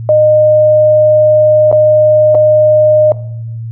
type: tone with dropouts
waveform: sine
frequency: 612 Hz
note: D#5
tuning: 29 cents flat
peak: -4 dBFS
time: 0.09-3.12 s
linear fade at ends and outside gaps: 1 ms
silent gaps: 1.715-1.726 / 2.347-2.351 s
effects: noise-tail reverb RT60 0.7 s tail -17 dB re dry + added 114 Hz sine -19 dBFS peak until 3.71 s